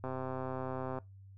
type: click train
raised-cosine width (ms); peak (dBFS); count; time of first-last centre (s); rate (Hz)
1; -25; 124; 0.04-0.986; 130
effects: noise-tail reverb RT60 0.2 s tail -21 dB re dry + added 97 Hz sine -51 dBFS peak until 1.37 s